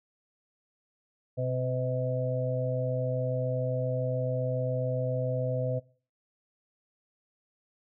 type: harmonic tone with a mistuned harmonic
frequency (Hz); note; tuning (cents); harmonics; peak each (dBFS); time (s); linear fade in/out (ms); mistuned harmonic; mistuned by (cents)
127.2; C3; -48; 1 / 2 / 4 / 5; -30 / -41 / -32 / -35; 1.37-5.8; 20; 2; +35
effects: noise-tail reverb RT60 0.4 s tail -20 dB re dry